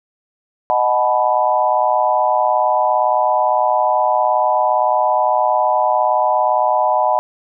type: chord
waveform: sine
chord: B dominant seventh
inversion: first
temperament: equal with one note detuned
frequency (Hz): 622.3 / 740 / 859.4 / 987.8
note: D#5 / F#5 / A5 / B5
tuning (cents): 0 / 0 / -41 / 0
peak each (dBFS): -18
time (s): 0.7-7.19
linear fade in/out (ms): 0
effects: none